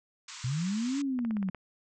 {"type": "band-pass noise", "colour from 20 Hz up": "white", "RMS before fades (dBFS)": -45, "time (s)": [0.28, 1.02], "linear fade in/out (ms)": 5, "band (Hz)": [910, 7800], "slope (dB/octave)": 96}
{"type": "linear two-way sweep", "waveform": "sine", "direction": "up then down", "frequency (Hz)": [116.9, 286.4, 181.5], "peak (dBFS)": -28, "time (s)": [0.44, 1.5], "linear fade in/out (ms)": 5, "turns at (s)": 1}
{"type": "click train", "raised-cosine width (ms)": 0.5, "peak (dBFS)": -28, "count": 7, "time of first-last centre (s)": [1.19, 1.547], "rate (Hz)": 16.8}
{"effects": []}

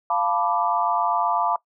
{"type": "chord", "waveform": "sine", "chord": "B half-diminished seventh", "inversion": "second", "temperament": "equal", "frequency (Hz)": [698.5, 880, 987.8, 1174.7], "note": ["F5", "A5", "B5", "D6"], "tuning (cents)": [0, 0, 0, 0], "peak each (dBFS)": -25, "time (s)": [0.1, 1.56], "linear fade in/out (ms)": 2, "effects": ["noise-tail reverb RT60 0.1 s tail -20 dB re dry"]}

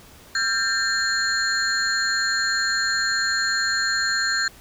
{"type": "tone cluster", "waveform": "sine", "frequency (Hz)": [1359, 1590, 1795, 4213, 7000], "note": ["F6", "G6", "A6", "C8", "A8"], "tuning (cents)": [-48, 24, 34, 11, -10], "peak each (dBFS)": [-31, -23, -28, -25, -31], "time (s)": [0.35, 4.48], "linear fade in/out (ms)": 2, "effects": ["pink hiss -48 dBFS RMS until 4.6 s"]}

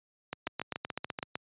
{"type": "two click trains", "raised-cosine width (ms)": 0.3, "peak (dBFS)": [-18, -17], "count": [7, 8], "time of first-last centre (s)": [[0.33, 1.188], [0.47, 1.355]], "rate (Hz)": [6.99, 7.91], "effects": ["high-pass 100 Hz 12 dB/octave", "resampled to 8000 Hz"]}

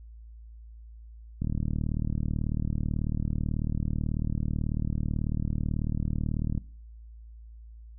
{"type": "click train", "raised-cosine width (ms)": 5, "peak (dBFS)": -17, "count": 198, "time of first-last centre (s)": [1.42, 6.577], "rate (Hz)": 38.2, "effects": ["noise-tail reverb RT60 0.5 s tail -21 dB re dry", "added 56 Hz sine -44 dBFS peak until 7.98 s"]}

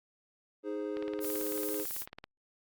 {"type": "chord", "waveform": "triangle", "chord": "Ab major", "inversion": "second", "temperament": "equal", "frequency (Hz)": [311.1, 415.3, 523.3], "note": ["Eb4", "Ab4", "C5"], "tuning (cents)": [0, 0, 0], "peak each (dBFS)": [-36, -35, -39], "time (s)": [0.63, 1.86], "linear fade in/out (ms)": 50}
{"type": "click train", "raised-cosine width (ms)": 0.3, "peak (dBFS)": -28, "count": 24, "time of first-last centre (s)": [0.97, 2.241], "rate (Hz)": 18.1}
{"type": "noise", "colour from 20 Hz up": "violet", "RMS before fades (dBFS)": -37, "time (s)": [1.2, 2.06], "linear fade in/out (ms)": 50}
{"effects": ["Opus 48 kbps"]}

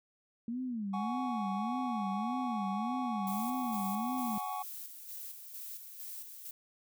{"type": "tone with vibrato", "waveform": "sine", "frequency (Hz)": 224.1, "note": "A3", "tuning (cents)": 32, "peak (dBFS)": -34, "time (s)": [0.48, 4.38], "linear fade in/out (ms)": 2, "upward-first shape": "sine", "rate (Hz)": 1.7, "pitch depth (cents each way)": 240}
{"type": "chord", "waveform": "triangle", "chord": "F# suspended second", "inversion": "none", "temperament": "equal with one note detuned", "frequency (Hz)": [740, 830.6, 1117.7], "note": ["F#5", "G#5", "C#6"], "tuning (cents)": [0, 0, 14], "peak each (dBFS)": -38, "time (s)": [0.93, 4.63], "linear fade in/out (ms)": 10}
{"type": "noise with tremolo", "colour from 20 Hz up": "violet", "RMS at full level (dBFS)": -44, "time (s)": [3.27, 6.51], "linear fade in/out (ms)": 2, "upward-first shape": "square", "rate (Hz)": 2.2, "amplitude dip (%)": 45}
{"effects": []}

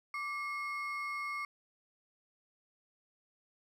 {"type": "ring-modulated tone", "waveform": "triangle", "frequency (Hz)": 1664, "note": "G#6", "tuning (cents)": 3, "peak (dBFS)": -31, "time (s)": [0.14, 1.45], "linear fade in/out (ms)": 2, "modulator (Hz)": 496, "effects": []}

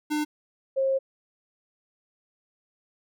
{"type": "tone pair in turn", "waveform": ["square", "sine"], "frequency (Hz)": [300.8, 536], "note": ["D4", "C5"], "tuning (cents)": [42, 42], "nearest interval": "minor seventh", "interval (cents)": 1000, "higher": "second", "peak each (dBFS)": [-25, -21], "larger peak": "second", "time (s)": [[0.1, 0.25], [0.76, 0.99]], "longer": "second", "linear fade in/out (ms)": 20, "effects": []}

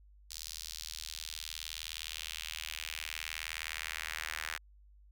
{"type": "tone with high-pass filter sweep", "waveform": "sawtooth", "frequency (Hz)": 79.4, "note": "D#2", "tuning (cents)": 36, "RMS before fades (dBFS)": -42, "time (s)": [0.3, 4.58], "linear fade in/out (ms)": 10, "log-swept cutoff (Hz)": [4900, 1700], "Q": 1.9, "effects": ["added 50 Hz sine -57 dBFS peak until 5.11 s"]}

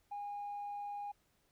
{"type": "tone with tanh clipping", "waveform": "triangle", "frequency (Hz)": 817, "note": "G#5", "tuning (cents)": -29, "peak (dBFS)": -40, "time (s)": [0.11, 1.12], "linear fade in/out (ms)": 10, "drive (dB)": 5, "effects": ["pink hiss -75 dBFS RMS until 1.51 s"]}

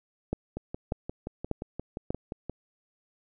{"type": "two click trains", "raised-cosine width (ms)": 2, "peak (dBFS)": [-21, -15], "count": [12, 4], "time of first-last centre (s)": [[0.57, 2.496], [0.33, 2.105]], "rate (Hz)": [5.71, 1.69], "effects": []}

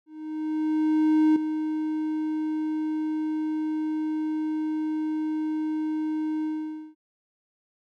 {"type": "tone with ADSR envelope", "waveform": "triangle", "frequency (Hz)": 310.4, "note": "D#4", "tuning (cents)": -4, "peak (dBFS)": -14, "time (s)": [0.06, 6.95], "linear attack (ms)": 1300, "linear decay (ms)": 3, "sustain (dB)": -9, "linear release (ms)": 510, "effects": []}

